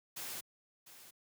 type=noise with echo; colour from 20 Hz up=white; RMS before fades=-43 dBFS; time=0.16-0.41 s; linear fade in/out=10 ms; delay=700 ms; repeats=1; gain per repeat=-13 dB; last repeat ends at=1.11 s; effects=high-pass 100 Hz 12 dB/octave